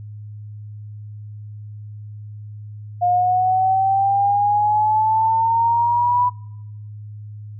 sine exponential sweep, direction up, 709 to 989 Hz, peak -14 dBFS, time 3.01-6.3 s, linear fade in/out 20 ms, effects noise-tail reverb RT60 0.9 s tail -25 dB re dry + added 105 Hz sine -32 dBFS peak until 7.59 s

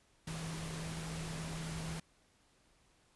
sine tone in noise, 161.6 Hz, E3, 34 cents flat, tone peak -41 dBFS, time 0.27-2 s, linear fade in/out 5 ms, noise pink, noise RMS -45 dBFS, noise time 0.27-2 s, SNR +1 dB, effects pink hiss -70 dBFS RMS until 3.15 s + resampled to 24000 Hz

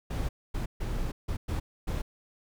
brown noise bursts at uneven times, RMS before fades -31 dBFS, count 6, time 0.1-0.29 / 0.54-0.66 / 0.8-1.12 / 1.28-1.37 / 1.48-1.6 / 1.87-2.02 s, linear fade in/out 10 ms, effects none

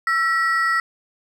triangle ring-modulated tone, 1627 Hz, G#6, 36 cents flat, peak -12 dBFS, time 0.07-0.8 s, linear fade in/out 2 ms, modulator 292 Hz, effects none

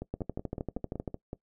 two click trains, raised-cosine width 2 ms, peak -23 / -20 dBFS, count 8 / 13, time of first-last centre 0.02-1.331 / 0.14-1.078 s, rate 5.34 / 12.8 Hz, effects noise-tail reverb RT60 0.1 s tail -20 dB re dry

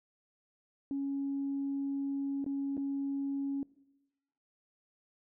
sine tone with dropouts, 277.2 Hz, C#4, in tune, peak -31 dBFS, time 0.91-3.63 s, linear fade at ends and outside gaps 1 ms, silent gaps 2.443-2.463 / 2.769-2.777 s, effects noise-tail reverb RT60 1.0 s tail -22 dB re dry + tanh soft clip ceiling -27 dBFS

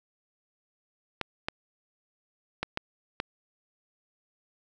clicks, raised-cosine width 0.3 ms, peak -13 dBFS, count 5, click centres 1.213 / 1.485 / 2.63 / 2.774 / 3.201 s, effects none

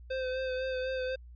square tone with vibrato, 517 Hz, C5, 21 cents flat, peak -32 dBFS, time 0.1-1.16 s, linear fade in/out 10 ms, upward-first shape sine, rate 4 Hz, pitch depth 25 cents each way, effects added 60 Hz sine -47 dBFS peak until 1.35 s + resampled to 11025 Hz

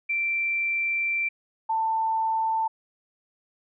sine tone pair in turn, 2349 / 890.6 Hz, D7 / A5, 0 / +21 cents, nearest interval octave + perfect fourth, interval 1679 cents, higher first, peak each -23 / -22 dBFS, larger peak second, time 0.09-1.29 / 1.69-2.68 s, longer first, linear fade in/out 10 ms, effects none

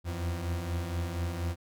40% pulse beating tone pair, 82.41 / 86.61 Hz, E2 / F2, 0 / -14 cents, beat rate 4.2 Hz, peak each -37 / -31 dBFS, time 0.04-1.56 s, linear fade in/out 50 ms, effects none

